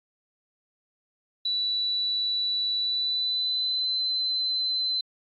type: tone with pitch glide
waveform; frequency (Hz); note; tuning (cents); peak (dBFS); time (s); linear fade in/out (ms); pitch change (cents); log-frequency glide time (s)
sine; 3951 to 4055; B7 to B7; 0 to +45; -24; 1.45-5.01; 5; +45; 2.79-3.98
effects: AAC 48 kbps